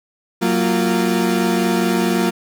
35% pulse tone cluster, 185.5 / 230.9 / 346.9 Hz, F#3 / A#3 / F4, +5 / -16 / -12 cents, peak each -18 dBFS, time 0.41-2.31 s, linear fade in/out 20 ms, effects none

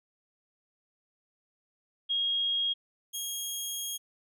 sine / 15% pulse tone pair in turn, 3268 / 3268 Hz, G#7 / G#7, -29 / -29 cents, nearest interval unison, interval 0 cents, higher neither, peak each -26 dBFS, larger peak neither, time 2.09-2.74 / 3.13-3.98 s, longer second, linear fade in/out 20 ms, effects none

